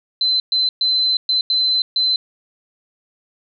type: tone bursts at uneven times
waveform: sine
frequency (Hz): 4057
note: B7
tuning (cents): +46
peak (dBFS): -14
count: 6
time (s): 0.21-0.4 / 0.52-0.69 / 0.81-1.17 / 1.29-1.41 / 1.5-1.82 / 1.96-2.16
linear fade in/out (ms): 2
effects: none